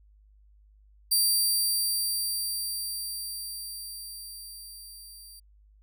15% pulse tone with level ramp, 4700 Hz, D8, 1 cent sharp, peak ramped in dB -14 to -40 dBFS, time 1.11-5.4 s, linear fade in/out 10 ms, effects added 51 Hz sine -55 dBFS peak until 5.82 s

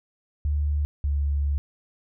sine tone pair in turn, 73.42 / 71.49 Hz, D2 / D2, 0 / -46 cents, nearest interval unison, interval 46 cents, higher first, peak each -21 dBFS, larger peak neither, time 0.45-0.85 / 1.04-1.58 s, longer second, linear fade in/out 0 ms, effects none

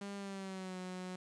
sawtooth tone with pitch glide, 200.1 to 183.49 Hz, G3 to F#3, +36 to -14 cents, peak -38 dBFS, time 0.01-1.16 s, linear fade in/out 5 ms, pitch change -150 cents, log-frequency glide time 0.16-0.78 s, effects resampled to 22050 Hz + 11-bit

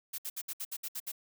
blue noise bursts, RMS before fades -38 dBFS, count 9, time 0.13-1.119 s, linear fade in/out 10 ms, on 53 ms, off 64 ms, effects none

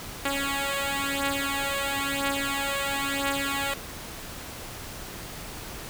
5% pulse beating tone pair, 277.2 / 278.19 Hz, C#4 / C#4, 0 / +6 cents, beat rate 0.99 Hz, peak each -18 dBFS, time 0.25-3.74 s, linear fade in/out 5 ms, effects pink hiss -39 dBFS RMS until 5.89 s

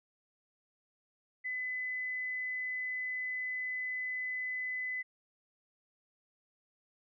sine tone, 2011 Hz, B6, 31 cents sharp, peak -34 dBFS, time 1.44-5.03 s, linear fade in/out 20 ms, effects none

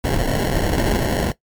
pink noise with sample-and-hold, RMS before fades -19 dBFS, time 0.04-1.32 s, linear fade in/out 2 ms, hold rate 1225 Hz, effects noise-tail reverb RT60 0.1 s tail -17 dB re dry + MP3 96 kbps

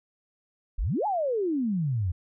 sine exponential two-way sweep, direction up then down, 33.07 to 874 to 82.7 Hz, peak -24 dBFS, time 0.78-2.12 s, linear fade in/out 10 ms, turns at 1.06 s, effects none

